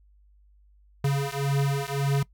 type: beating tone pair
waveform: square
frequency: 138.59 / 140.39 Hz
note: C#3 / C#3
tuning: 0 / +22 cents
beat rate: 1.8 Hz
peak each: -27 dBFS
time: 1.04-2.23 s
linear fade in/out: 5 ms
effects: noise-tail reverb RT60 0.1 s tail -21 dB re dry + added 50 Hz sine -55 dBFS peak until 2.33 s